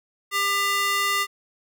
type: tone with high-pass filter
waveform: square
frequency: 399.1 Hz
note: G4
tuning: 31 cents sharp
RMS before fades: -23 dBFS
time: 0.31-1.27 s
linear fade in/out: 50 ms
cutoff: 1500 Hz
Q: 1.6
effects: none